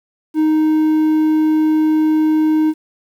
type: tone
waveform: triangle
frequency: 311.1 Hz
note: D#4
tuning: in tune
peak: -9 dBFS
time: 0.34-2.74 s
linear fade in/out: 50 ms
effects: 8-bit